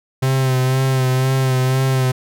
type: tone with vibrato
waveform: 45% pulse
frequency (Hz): 130.81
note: C3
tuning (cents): 0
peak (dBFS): -14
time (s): 0.22-2.12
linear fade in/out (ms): 10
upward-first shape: sine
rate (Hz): 2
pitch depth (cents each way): 30
effects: none